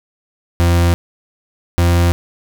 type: tone pair in turn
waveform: 40% pulse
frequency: 86 / 86.38 Hz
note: F2 / F2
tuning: -26 / -18 cents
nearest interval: unison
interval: 8 cents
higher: second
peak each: -9 dBFS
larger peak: neither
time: 0.6-0.94 / 1.78-2.12 s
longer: neither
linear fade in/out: 0 ms
effects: none